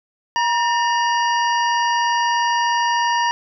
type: harmonic tone with a mistuned harmonic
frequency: 950 Hz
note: A#5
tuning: 33 cents sharp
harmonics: 1 / 2 / 3 / 5 / 6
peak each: -17 / -23 / -27 / -31 / -33 dBFS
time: 0.36-3.31 s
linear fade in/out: 0 ms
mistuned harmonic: 2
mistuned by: -81 cents
effects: none